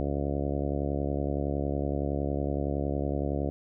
harmonic tone, 70.8 Hz, C#2, 37 cents sharp, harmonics 1 / 2 / 3 / 4 / 5 / 6 / 7 / 8 / 9 / 10, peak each -32 / -34 / -38 / -34 / -37 / -39 / -39 / -38 / -40 / -43 dBFS, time 0-3.5 s, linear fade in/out 0 ms, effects none

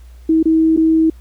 sine tone with dropouts, 321.1 Hz, E4, 45 cents flat, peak -9 dBFS, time 0.29-1.1 s, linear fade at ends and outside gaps 5 ms, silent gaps 0.429-0.455 / 0.765-0.773 s, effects added 60 Hz sine -36 dBFS peak until 1.2 s + pink hiss -54 dBFS RMS until 1.2 s

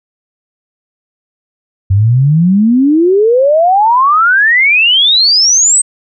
sine exponential sweep, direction up, 93.5 to 8370 Hz, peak -5 dBFS, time 1.9-5.82 s, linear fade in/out 10 ms, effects none

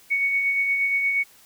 sine tone with tremolo, 2226 Hz, C#7, 7 cents sharp, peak -18 dBFS, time 0.1-1.24 s, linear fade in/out 20 ms, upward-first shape sine, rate 8.5 Hz, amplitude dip 35%, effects white hiss -53 dBFS RMS until 1.45 s

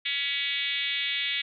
sine tone with frequency modulation, 2834 Hz, F7, 25 cents sharp, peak -26 dBFS, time 0.05-1.42 s, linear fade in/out 10 ms, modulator 288 Hz, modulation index 3.2, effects none

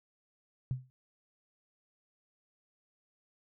sine tone with exponential decay, 128.5 Hz, C3, 31 cents flat, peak -27 dBFS, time 0.71-0.9 s, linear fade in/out 0 ms, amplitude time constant 40 ms, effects none

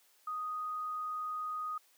sine tone, 1244.5 Hz, D#6, in tune, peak -35 dBFS, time 0.27-1.78 s, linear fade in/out 5 ms, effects white hiss -67 dBFS RMS until 1.97 s + high-pass 400 Hz 12 dB/octave

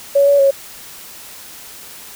sine tone with pitch steps, 561 / 567 / 550 Hz, C#5 / C#5 / C#5, +21 / +39 / -14 cents, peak -8 dBFS, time 0.15-0.51 s, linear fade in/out 10 ms, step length 120 ms, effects white hiss -36 dBFS RMS until 2.15 s

